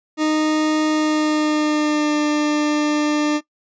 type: tone with pitch glide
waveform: 40% pulse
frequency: 308.9 to 299.1 Hz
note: D#4 to D4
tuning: -12 to +32 cents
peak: -15 dBFS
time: 0.17-3.41 s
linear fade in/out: 50 ms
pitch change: -56 cents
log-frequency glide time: 0.87-2.19 s
effects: noise-tail reverb RT60 0.1 s tail -19 dB re dry + resampled to 16000 Hz